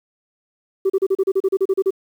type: tone bursts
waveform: sine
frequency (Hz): 385.2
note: G4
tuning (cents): -30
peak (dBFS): -12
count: 13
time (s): 0.85-1.907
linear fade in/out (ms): 10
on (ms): 49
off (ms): 35
effects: tanh soft clip ceiling -11 dBFS + 8-bit